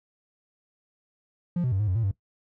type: tone with pitch steps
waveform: triangle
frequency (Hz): 174.7 / 125.7 / 96.2 / 105.7 / 91.9 / 114 / 97.9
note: F3 / B2 / G2 / G#2 / F#2 / A#2 / G2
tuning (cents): +1 / +31 / -32 / +31 / -11 / -38 / -2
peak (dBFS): -20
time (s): 1.56-2.113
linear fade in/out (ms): 5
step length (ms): 79
effects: noise-tail reverb RT60 0.1 s tail -19 dB re dry + tanh soft clip ceiling -17 dBFS